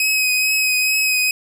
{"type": "tone with vibrato", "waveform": "sawtooth", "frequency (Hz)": 2532, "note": "D#7", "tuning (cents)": 30, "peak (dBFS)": -12, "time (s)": [0, 1.31], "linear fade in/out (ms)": 2, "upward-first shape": "triangle", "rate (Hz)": 2.3, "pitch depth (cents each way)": 24, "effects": []}